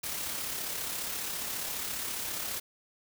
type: noise with amplitude modulation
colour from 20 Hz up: white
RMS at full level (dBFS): -34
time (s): 0.03-2.6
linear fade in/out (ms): 10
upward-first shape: sine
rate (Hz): 34.7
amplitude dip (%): 35
effects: none